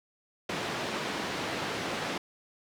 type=band-pass noise; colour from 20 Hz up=pink; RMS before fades=-34 dBFS; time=0.49-2.18 s; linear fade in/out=5 ms; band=200 to 4200 Hz; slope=12 dB/octave; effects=none